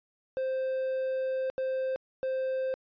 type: tone bursts at uneven times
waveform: triangle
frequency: 523.3 Hz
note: C5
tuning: in tune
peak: -26 dBFS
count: 3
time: 0.37-1.5 / 1.58-1.96 / 2.23-2.74 s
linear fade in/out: 0 ms
effects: resampled to 11025 Hz